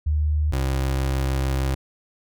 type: tone pair in turn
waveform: sine / 30% pulse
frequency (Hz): 75.6 / 66.56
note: D#2 / C2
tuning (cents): -49 / +30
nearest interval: major second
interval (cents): 221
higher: first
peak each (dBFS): -18 / -18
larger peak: neither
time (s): 0.06-0.52 / 0.52-1.75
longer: second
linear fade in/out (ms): 10
effects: none